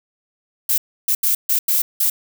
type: noise bursts at uneven times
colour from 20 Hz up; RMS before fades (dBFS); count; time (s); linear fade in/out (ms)
violet; -17; 6; 0.69-0.78 / 1.08-1.15 / 1.23-1.35 / 1.49-1.59 / 1.68-1.82 / 2-2.1; 5
effects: none